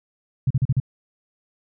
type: tone bursts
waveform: sine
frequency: 130.81 Hz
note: C3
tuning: in tune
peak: -15 dBFS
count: 5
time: 0.47-0.801 s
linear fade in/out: 5 ms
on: 35 ms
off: 39 ms
effects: none